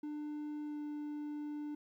triangle tone with pitch glide, 298.4 to 296.5 Hz, D4 to D4, +28 to +17 cents, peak -37 dBFS, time 0.03-1.75 s, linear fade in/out 5 ms, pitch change -11 cents, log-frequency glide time 0.64-0.78 s, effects 13-bit

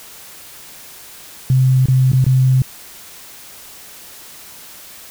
sine tone with dropouts, 130 Hz, C3, 11 cents flat, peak -9 dBFS, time 1.5-2.62 s, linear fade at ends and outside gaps 2 ms, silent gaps 1.858-1.884 / 2.118-2.132 / 2.243-2.264 s, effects white hiss -38 dBFS RMS until 5.1 s

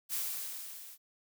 blue noise with level ramp, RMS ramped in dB -33 to -51 dBFS, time 0.09-0.98 s, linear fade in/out 50 ms, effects none

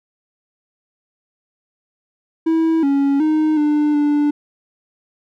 triangle tone with pitch steps, 324.6 / 278.8 / 310 / 298.1 / 293.5 Hz, E4 / C#4 / D#4 / D4 / D4, -27 / +10 / -6 / +26 / -1 cents, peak -11 dBFS, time 2.46-4.31 s, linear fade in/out 10 ms, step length 370 ms, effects none

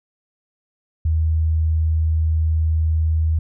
sine tone, 79.6 Hz, D#2, 40 cents sharp, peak -15 dBFS, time 1.05-3.39 s, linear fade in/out 5 ms, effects none

